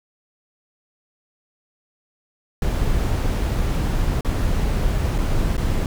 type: noise with dropouts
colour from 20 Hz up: brown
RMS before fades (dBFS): -20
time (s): 2.62-5.86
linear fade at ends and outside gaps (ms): 2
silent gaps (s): 4.209-4.247 / 5.182-5.185 / 5.568-5.578
effects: none